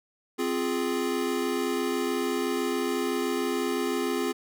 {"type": "chord", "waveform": "square", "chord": "F minor", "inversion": "second", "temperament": "equal", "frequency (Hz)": [261.6, 349.2, 415.3], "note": ["C4", "F4", "Ab4"], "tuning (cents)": [0, 0, 0], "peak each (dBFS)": -31, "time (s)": [0.38, 4.33], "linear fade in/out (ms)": 20, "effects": []}